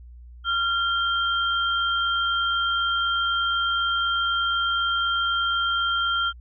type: tone pair together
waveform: sine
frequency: 1383 / 3172 Hz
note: F6 / G7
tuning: -17 / +20 cents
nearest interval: octave + major second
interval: 1437 cents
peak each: -22 / -26 dBFS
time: 0.44-6.33 s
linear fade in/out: 50 ms
effects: added 60 Hz sine -41 dBFS peak until 6.4 s